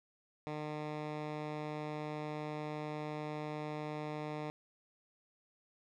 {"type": "tone with low-pass filter", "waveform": "10% pulse", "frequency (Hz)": 151.4, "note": "D#3", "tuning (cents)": -47, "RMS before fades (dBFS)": -41, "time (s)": [0.47, 4.5], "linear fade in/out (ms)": 0, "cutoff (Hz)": 3500, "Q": 0.53, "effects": []}